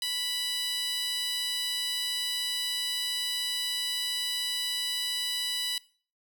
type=tone with high-pass filter; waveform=15% pulse; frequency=987 Hz; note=B5; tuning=1 cent flat; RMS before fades=-31 dBFS; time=0.02-5.78 s; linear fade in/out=2 ms; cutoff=3800 Hz; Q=1.7; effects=noise-tail reverb RT60 0.4 s tail -20 dB re dry